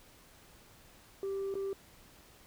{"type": "tone with dropouts", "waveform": "sine", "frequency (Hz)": 391.3, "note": "G4", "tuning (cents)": -3, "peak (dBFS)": -31, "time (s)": [1.23, 1.73], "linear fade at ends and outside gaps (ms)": 1, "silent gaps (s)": [1.541, 1.553], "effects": ["tanh soft clip ceiling -32 dBFS", "pink hiss -59 dBFS RMS until 2.46 s"]}